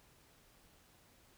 silence, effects pink hiss -66 dBFS RMS until 1.37 s

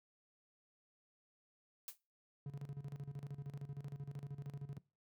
blue noise with exponential decay, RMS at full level -42 dBFS, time 1.88-1.98 s, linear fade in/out 1 ms, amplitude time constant 20 ms
triangle tone with tremolo, 141.4 Hz, C#3, 35 cents sharp, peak -39 dBFS, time 2.46-4.78 s, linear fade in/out 2 ms, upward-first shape square, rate 13 Hz, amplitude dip 75%
effects noise-tail reverb RT60 0.3 s tail -21 dB re dry + high-pass 80 Hz 12 dB/octave

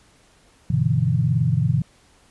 sine chord, E minor seventh, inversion first, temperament equal with one note detuned, 98 / 122.83 / 146.83 / 164.81 Hz, G2 / B2 / D3 / E3, 0 / -9 / 0 / 0 cents, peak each -26 / -20 / -22 / -23 dBFS, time 0.7-1.82 s, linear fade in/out 5 ms, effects pink hiss -56 dBFS RMS until 2.3 s + resampled to 24000 Hz

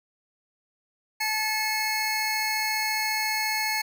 25% pulse tone pair together, 865.1 / 2180 Hz, A5 / C#7, -30 / -29 cents, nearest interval octave + major third, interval 1601 cents, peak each -25 / -23 dBFS, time 1.2-3.82 s, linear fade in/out 10 ms, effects none

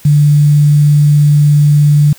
sine tone with quantisation, 147.2 Hz, D3, 4 cents sharp, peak -4 dBFS, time 0.05-2.13 s, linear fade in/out 5 ms, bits 5, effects white hiss -40 dBFS RMS until 2.18 s

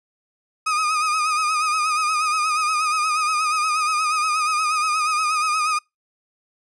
35% pulse tone with vibrato, 1244.5 Hz, D#6, in tune, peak -17 dBFS, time 0.66-5.79 s, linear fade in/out 10 ms, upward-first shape sine, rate 8.4 Hz, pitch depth 54 cents each way, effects noise-tail reverb RT60 0.2 s tail -26 dB re dry + resampled to 24000 Hz

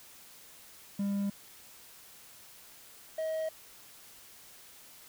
triangle tone pair in turn, 200.1 / 635.3 Hz, G3 / D#5, +36 / +36 cents, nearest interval octave + minor sixth, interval 2000 cents, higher second, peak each -27 / -29 dBFS, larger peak first, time 0.99-1.3 / 3.18-3.49 s, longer neither, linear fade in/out 5 ms, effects white hiss -54 dBFS RMS until 5.08 s

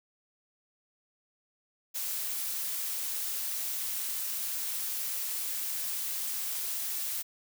blue noise, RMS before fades -34 dBFS, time 1.94-7.23 s, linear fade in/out 20 ms, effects none

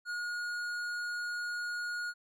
sine tone with tanh clipping, 1439 Hz, F#6, 49 cents flat, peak -36 dBFS, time 0.05-2.14 s, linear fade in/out 50 ms, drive 12 dB, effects none

